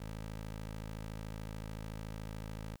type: tone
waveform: 15% pulse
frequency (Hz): 53.7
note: A1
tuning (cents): -41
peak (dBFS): -35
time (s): 0-2.76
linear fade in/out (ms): 5
effects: white hiss -75 dBFS RMS until 2.8 s